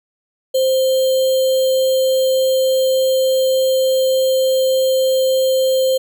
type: tone with sample-and-hold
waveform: sine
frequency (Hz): 523.3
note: C5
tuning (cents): 0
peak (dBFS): -12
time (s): 0.54-5.98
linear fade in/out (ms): 10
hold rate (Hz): 3675
effects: none